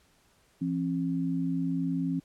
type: tone pair together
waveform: sine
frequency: 169.33 / 268.8 Hz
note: E3 / C4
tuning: +47 / +47 cents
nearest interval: minor sixth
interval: 800 cents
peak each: -30 / -29 dBFS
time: 0.61-2.2 s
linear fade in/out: 10 ms
effects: pink hiss -65 dBFS RMS until 2.24 s + low-pass 12000 Hz 12 dB/octave